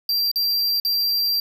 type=tone with dropouts; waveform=square; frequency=4722 Hz; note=D8; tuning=9 cents sharp; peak=-19 dBFS; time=0.09-1.4 s; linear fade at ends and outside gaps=2 ms; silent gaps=0.315-0.358 / 0.8-0.849 s; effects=none